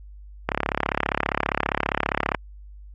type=click train; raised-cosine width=0.5 ms; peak=-6 dBFS; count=66; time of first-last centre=0.49-2.347 s; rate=35 Hz; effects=added 50 Hz sine -40 dBFS peak until 2.94 s + AAC 48 kbps